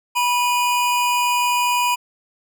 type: tone pair together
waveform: square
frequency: 977 / 2462 Hz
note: B5 / D#7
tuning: -19 / -19 cents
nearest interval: octave + major third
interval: 1600 cents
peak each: -18 / -24 dBFS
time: 0.15-1.96 s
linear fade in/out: 20 ms
effects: none